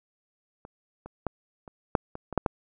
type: clicks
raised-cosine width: 1 ms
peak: -29 / -27 / -14 / -29 / -6 / -23 / -22 / -7 / -9 dBFS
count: 9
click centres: 0.651 / 1.06 / 1.267 / 1.678 / 1.952 / 2.154 / 2.327 / 2.377 / 2.462 s
effects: none